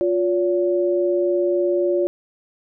sine tone pair together, 353.6 / 570 Hz, F4 / C#5, +22 / +48 cents, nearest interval minor sixth, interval 826 cents, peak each -18 / -21 dBFS, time 0.01-2.07 s, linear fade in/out 0 ms, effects none

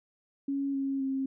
sine tone with pitch steps, 277.2 / 272.6 / 268.1 Hz, C#4 / C#4 / C4, 0 / -29 / +42 cents, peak -28 dBFS, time 0.48-1.26 s, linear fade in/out 5 ms, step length 260 ms, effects none

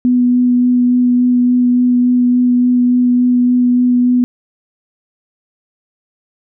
sine tone with vibrato, 246.9 Hz, B3, in tune, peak -8 dBFS, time 0.05-4.24 s, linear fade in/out 0 ms, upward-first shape sine, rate 3.5 Hz, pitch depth 10 cents each way, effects none

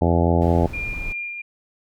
harmonic tone, 85 Hz, F2, 46 cents flat, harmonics 1 / 2 / 3 / 4 / 5 / 6 / 7 / 8 / 9 / 10, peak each -19 / -22 / -24 / -25 / -26 / -27 / -27 / -28 / -29 / -29 dBFS, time 0.01-0.67 s, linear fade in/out 10 ms
brown noise, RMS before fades -31 dBFS, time 0.41-1.13 s, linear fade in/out 10 ms
sine tone with tremolo, 2402 Hz, D7, 38 cents sharp, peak -25 dBFS, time 0.73-1.42 s, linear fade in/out 10 ms, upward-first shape triangle, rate 2.8 Hz, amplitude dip 45%
effects none

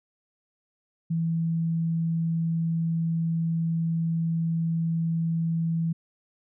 sine tone, 164.81 Hz, E3, in tune, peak -23 dBFS, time 1.1-5.93 s, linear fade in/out 10 ms, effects none

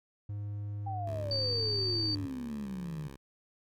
triangle tone with pitch glide, 102.8 to 99.87 Hz, G#2 to G2, -17 to +33 cents, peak -33 dBFS, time 0.29-2.26 s, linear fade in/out 5 ms, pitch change -50 cents, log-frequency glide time 0.87-1.51 s
sine exponential sweep, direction down, 801 to 146.83 Hz, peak -36 dBFS, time 0.86-3.08 s, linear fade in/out 10 ms
10% pulse tone with vibrato, 70.1 Hz, C#2, 20 cents sharp, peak -37 dBFS, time 1.06-3.17 s, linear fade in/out 20 ms, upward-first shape square, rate 2.8 Hz, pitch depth 45 cents each way
sine tone, 4600 Hz, D8, 37 cents flat, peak -30 dBFS, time 1.31-2.15 s, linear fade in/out 2 ms
effects none

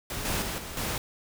pink noise with level steps, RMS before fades -34 / -29 / -33 / -39 / -31 dBFS, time 0.1-0.98 s, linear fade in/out 2 ms, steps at 0.25 / 0.42 / 0.58 / 0.77 s, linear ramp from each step 2 ms, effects none

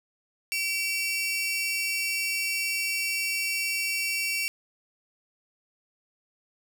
sawtooth tone pair together, 2299 / 2720 Hz, D7 / F7, -37 / -46 cents, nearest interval minor third, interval 291 cents, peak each -26 dBFS, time 0.52-4.48 s, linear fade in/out 0 ms, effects none

